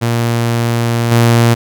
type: tone with level steps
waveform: sawtooth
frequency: 117.3 Hz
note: A#2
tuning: 11 cents sharp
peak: -8 / -3 dBFS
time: 0.01-1.55 s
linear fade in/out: 20 ms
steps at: 1.11 s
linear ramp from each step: 10 ms
effects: none